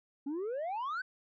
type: exponential sweep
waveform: sine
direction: up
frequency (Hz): 268.7 to 1568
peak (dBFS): -31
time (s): 0.26-1.02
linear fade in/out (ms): 10
effects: tanh soft clip ceiling -33 dBFS